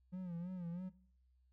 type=tone with vibrato; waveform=triangle; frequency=177.1 Hz; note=F3; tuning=24 cents sharp; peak=-39 dBFS; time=0.12-0.9 s; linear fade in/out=20 ms; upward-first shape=sine; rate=3.1 Hz; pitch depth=89 cents each way; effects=noise-tail reverb RT60 0.7 s tail -21 dB re dry + added 63 Hz sine -69 dBFS peak until 1.52 s